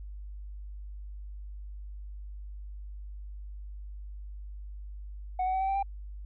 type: tone with pitch steps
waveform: sine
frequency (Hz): 740 / 749.9 / 759.9 / 770.1 / 780.4 / 790.8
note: F#5 / F#5 / F#5 / G5 / G5 / G5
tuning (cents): 0 / +23 / +46 / -31 / -8 / +15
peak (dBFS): -24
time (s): 5.39-5.828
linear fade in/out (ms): 5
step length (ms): 73
effects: tanh soft clip ceiling -25 dBFS + added 50 Hz sine -39 dBFS peak until 6.25 s